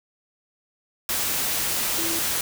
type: tone in noise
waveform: sine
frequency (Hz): 331.1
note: E4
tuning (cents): +8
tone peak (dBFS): -31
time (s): 1.98-2.19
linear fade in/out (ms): 2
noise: white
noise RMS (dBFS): -25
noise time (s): 1.09-2.41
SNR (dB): -9
effects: none